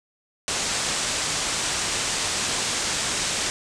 white low-pass noise, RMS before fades -26 dBFS, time 0.48-3.5 s, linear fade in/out 0 ms, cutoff 8700 Hz, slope 48 dB/octave, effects none

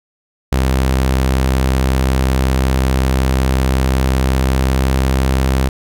sawtooth tone with pitch glide, 65.41 to 65.83 Hz, C2 to C2, 0 to +11 cents, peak -8 dBFS, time 0.52-5.69 s, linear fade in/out 5 ms, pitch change +11 cents, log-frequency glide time 4.45-4.87 s, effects none

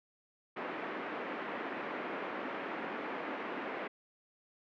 pink band-pass noise, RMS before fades -40 dBFS, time 0.56-3.88 s, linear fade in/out 10 ms, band 250 to 2300 Hz, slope 24 dB/octave, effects none

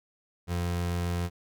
30% pulse tone, 87.31 Hz, F2, in tune, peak -25 dBFS, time 0.47-1.3 s, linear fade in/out 50 ms, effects none

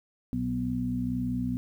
harmonic tone with a mistuned harmonic, 62 Hz, B1, 7 cents sharp, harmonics 1 / 2 / 3 / 4, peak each -39 / -34 / -35 / -29 dBFS, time 0.33-1.57 s, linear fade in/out 0 ms, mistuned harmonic 2, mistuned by -37 cents, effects 10-bit

